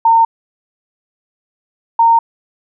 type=tone pair in turn; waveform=sine; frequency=912 / 920.5 Hz; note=A#5 / A#5; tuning=-38 / -22 cents; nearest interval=unison; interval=16 cents; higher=second; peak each=-6 / -6 dBFS; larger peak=neither; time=0.05-0.25 / 1.99-2.19 s; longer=neither; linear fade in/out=5 ms; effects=none